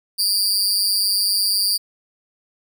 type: tone with amplitude modulation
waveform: sawtooth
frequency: 4722 Hz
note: D8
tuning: 9 cents sharp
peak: -10 dBFS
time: 0.18-1.78 s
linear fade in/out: 20 ms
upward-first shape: sine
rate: 198 Hz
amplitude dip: 90%
effects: none